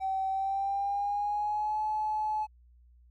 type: tone with pitch glide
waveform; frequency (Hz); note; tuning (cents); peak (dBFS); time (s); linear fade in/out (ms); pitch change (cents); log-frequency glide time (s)
triangle; 768 to 857.1; G5 to A5; -36 to -46; -24; 0-2.47; 50; +190; 0.29-1.8
effects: tanh soft clip ceiling -26 dBFS + added 60 Hz sine -56 dBFS peak until 3.1 s